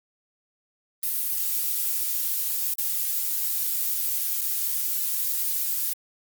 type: noise with dropouts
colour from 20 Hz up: violet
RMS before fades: -26 dBFS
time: 1.03-5.93 s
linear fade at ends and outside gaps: 1 ms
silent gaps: 2.738-2.783 / 4.41-4.416 s
effects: Opus 32 kbps